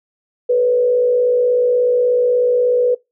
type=tone with frequency modulation; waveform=sine; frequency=492.5 Hz; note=B4; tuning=5 cents flat; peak=-11 dBFS; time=0.49-2.95 s; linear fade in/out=10 ms; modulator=56.5 Hz; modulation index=0.44; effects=noise-tail reverb RT60 0.2 s tail -23 dB re dry